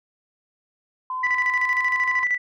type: tone with pitch glide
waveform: sine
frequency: 1024 to 1032.3 Hz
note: C6 to C6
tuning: -38 to -24 cents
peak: -25 dBFS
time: 1.1-2.24 s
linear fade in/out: 2 ms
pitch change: +14 cents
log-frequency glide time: 1.53-2.01 s
type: tone with tremolo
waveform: sine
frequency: 1975.5 Hz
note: B6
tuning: in tune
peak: -17 dBFS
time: 1.23-2.38 s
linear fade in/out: 10 ms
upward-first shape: square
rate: 13 Hz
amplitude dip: 55%
effects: tanh soft clip ceiling -12 dBFS